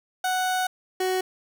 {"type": "tone pair in turn", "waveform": "30% pulse", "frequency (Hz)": [741, 372.2], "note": ["F#5", "F#4"], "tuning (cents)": [2, 10], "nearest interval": "octave", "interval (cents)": 1192, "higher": "first", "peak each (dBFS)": -20, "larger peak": "neither", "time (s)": [[0.24, 0.67], [1, 1.21]], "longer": "first", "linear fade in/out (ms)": 5, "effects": []}